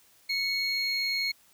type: tone pair together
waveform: triangle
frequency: 2217 / 4258 Hz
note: C#7 / C8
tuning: 0 / +30 cents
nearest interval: major seventh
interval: 1130 cents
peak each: -28 dBFS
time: 0.29-1.32 s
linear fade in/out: 10 ms
effects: white hiss -61 dBFS RMS until 1.53 s